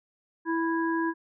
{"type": "harmonic tone", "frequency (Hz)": 329.6, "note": "E4", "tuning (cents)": 0, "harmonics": [1, 3, 5], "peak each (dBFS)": [-26, -31, -33], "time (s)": [0.45, 1.14], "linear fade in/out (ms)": 50, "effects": []}